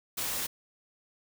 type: noise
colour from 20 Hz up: white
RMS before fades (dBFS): -33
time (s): 0.17-0.47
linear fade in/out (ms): 10
effects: none